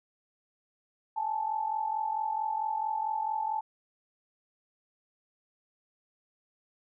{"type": "tone pair together", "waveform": "sine", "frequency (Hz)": [835.5, 880], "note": ["G#5", "A5"], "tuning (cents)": [10, 0], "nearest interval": "minor second", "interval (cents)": 90, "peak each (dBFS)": [-34, -30], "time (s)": [1.16, 3.61], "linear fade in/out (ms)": 10, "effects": []}